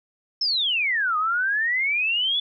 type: exponential two-way sweep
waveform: sine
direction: down then up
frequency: 5380 to 1218 to 3489 Hz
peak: -20 dBFS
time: 0.41-2.4 s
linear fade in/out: 5 ms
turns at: 1.17 s
effects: none